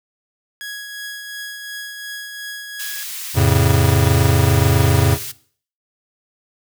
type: tone with tremolo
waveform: sawtooth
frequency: 1664 Hz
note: G#6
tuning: 3 cents sharp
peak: -23 dBFS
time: 0.61-3.03 s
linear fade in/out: 0 ms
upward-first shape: triangle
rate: 2.8 Hz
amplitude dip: 40%
type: high-pass noise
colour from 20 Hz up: white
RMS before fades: -29 dBFS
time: 2.79-5.32 s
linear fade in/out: 10 ms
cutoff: 1900 Hz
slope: 12 dB/octave
type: chord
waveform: square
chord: F augmented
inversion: none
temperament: just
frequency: 87.31 / 109.13 / 136.42 Hz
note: F2 / A2 / C#3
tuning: 0 / -14 / -27 cents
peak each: -17 dBFS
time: 3.34-5.18 s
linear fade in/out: 50 ms
effects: noise-tail reverb RT60 0.5 s tail -18 dB re dry